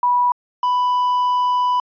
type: tone pair in turn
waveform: sine / triangle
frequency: 980 / 991.4 Hz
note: B5 / B5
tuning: -14 / +6 cents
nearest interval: unison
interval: 20 cents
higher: second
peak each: -13 dBFS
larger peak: neither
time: 0.03-0.32 / 0.63-1.8 s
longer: second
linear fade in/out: 2 ms
effects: resampled to 11025 Hz